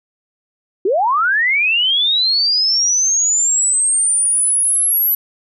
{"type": "linear sweep", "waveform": "sine", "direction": "up", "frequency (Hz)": [342.3, 11870], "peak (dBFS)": -12, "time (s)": [0.85, 5.15], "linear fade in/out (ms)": 5, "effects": []}